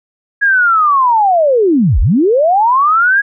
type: linear two-way sweep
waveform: sine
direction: down then up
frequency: 1669 to 31.65 to 1669 Hz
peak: -7 dBFS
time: 0.41-3.22 s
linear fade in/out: 20 ms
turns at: 2 s
effects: none